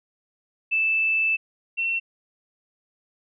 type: tone pair in turn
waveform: sine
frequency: 2637 / 2708 Hz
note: E7 / E7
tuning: 0 / +46 cents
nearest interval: unison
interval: 46 cents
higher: second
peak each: -19 / -22 dBFS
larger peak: first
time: 0.71-1.37 / 1.77-2 s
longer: first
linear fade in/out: 20 ms
effects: none